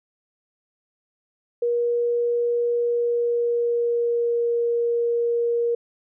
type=tone with pitch glide; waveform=sine; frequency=476.4 to 471.2 Hz; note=A#4 to A#4; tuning=+38 to +19 cents; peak=-19 dBFS; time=1.62-5.75 s; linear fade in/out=5 ms; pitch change=-19 cents; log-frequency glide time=2.75-4.51 s; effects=none